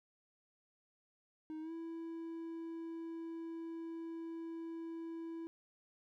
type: tone with pitch glide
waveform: triangle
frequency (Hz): 312.8 to 330.1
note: D#4 to E4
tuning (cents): +9 to +2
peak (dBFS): -40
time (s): 1.5-5.47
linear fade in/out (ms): 0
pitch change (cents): +93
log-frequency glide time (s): 1.61-1.72
effects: none